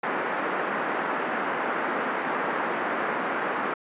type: band-pass noise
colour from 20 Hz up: white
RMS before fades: -28 dBFS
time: 0.03-3.74 s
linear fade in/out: 5 ms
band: 210 to 1700 Hz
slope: 24 dB/octave
effects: resampled to 8000 Hz